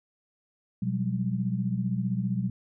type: tone cluster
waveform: sine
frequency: 123.6 / 182.1 / 197.4 Hz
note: B2 / F#3 / G3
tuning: +2 / -27 / +12 cents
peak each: -30 dBFS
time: 0.82-2.5 s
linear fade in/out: 5 ms
effects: none